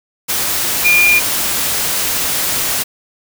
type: tone in noise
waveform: sine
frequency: 2412 Hz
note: D7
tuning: 46 cents sharp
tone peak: -8 dBFS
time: 0.84-1.2 s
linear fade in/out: 20 ms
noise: white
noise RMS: -17 dBFS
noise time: 0.28-2.84 s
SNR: +6 dB
effects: none